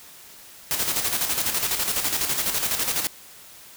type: noise with tremolo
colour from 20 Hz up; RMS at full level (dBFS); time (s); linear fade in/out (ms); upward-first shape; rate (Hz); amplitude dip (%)
white; -23; 0.71-3.07; 0; square; 12; 50
effects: white hiss -46 dBFS RMS until 3.76 s